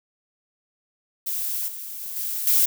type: noise with level steps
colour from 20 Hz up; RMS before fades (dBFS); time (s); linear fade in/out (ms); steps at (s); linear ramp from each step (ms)
violet; -27 / -35 / -33 / -28 / -18; 1.26-2.66; 10; 1.68 / 2.01 / 2.16 / 2.47; 2
effects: none